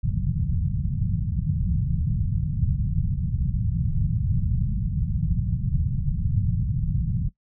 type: low-pass noise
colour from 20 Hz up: white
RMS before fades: -24 dBFS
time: 0.03-7.29 s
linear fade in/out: 10 ms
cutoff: 170 Hz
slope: 48 dB/octave
effects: noise-tail reverb RT60 0.1 s tail -18 dB re dry